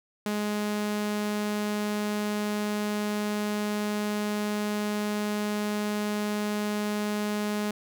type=tone; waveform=sawtooth; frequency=208.9 Hz; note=G#3; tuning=10 cents sharp; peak=-23 dBFS; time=0.26-7.71 s; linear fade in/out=2 ms; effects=none